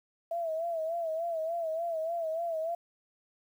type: tone with vibrato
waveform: sine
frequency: 659 Hz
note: E5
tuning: 1 cent flat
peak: -30 dBFS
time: 0.31-2.75 s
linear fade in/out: 5 ms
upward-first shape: sine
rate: 3.4 Hz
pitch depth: 73 cents each way
effects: 10-bit